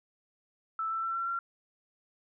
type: tone with pitch steps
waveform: sine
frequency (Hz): 1318.5 / 1331.5 / 1344.7 / 1357.9 / 1371.3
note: E6 / E6 / E6 / F6 / F6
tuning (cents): 0 / +17 / +34 / -49 / -32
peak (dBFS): -30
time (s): 0.79-1.39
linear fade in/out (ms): 2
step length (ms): 120
effects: none